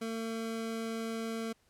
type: tone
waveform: 25% pulse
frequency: 225.9 Hz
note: A3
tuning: 46 cents sharp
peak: -31 dBFS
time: 0.01-1.53 s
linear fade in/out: 10 ms
effects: pink hiss -70 dBFS RMS until 1.69 s + low-pass 12000 Hz 12 dB/octave